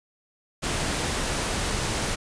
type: noise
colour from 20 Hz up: pink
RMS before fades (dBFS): -27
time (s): 0.62-2.16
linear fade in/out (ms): 20
effects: resampled to 22050 Hz